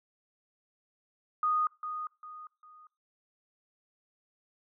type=tone with echo; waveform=sine; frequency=1237 Hz; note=D#6; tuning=10 cents flat; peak=-25 dBFS; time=1.43-1.67 s; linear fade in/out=2 ms; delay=400 ms; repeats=3; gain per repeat=-9 dB; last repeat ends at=2.87 s; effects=noise-tail reverb RT60 0.3 s tail -24 dB re dry